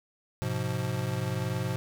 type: chord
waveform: square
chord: F diminished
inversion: first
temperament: just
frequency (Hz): 104.77 / 125.72 / 174.61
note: Ab2 / Cb3 / F3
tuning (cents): +16 / +31 / 0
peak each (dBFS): -35 / -32 / -36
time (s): 0.42-1.76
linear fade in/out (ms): 0
effects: none